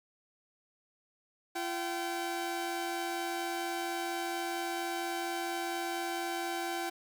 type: tone pair together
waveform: sawtooth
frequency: 342.3 / 768.9 Hz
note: F4 / G5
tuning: -35 / -34 cents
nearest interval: octave + major second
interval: 1401 cents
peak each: -33 / -32 dBFS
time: 1.55-6.9 s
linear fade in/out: 10 ms
effects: 10-bit